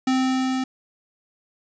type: tone with level ramp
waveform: square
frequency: 260 Hz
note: C4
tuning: 11 cents flat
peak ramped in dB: -18 to -23 dBFS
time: 0.07-0.64 s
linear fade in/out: 5 ms
effects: resampled to 16000 Hz + 8-bit